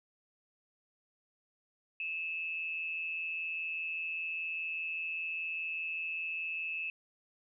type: tone with amplitude modulation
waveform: sine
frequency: 2607 Hz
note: E7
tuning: 20 cents flat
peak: -32 dBFS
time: 2-6.9 s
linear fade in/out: 2 ms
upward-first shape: sine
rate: 165 Hz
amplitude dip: 55%
effects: none